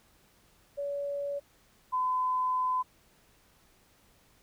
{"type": "tone pair in turn", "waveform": "sine", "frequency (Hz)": [568, 1015], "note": ["C#5", "B5"], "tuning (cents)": [42, 47], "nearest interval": "minor seventh", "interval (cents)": 1005, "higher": "second", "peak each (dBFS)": [-31, -26], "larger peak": "second", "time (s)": [[0.77, 1.4], [1.92, 2.83]], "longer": "second", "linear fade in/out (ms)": 20, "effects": ["pink hiss -64 dBFS RMS until 4.42 s"]}